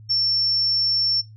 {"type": "tone", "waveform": "sine", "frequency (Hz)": 5420, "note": "E8", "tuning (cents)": 47, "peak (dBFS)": -17, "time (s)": [0.09, 1.22], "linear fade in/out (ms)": 20, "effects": ["noise-tail reverb RT60 0.2 s tail -22 dB re dry", "added 108 Hz sine -41 dBFS peak until 1.36 s"]}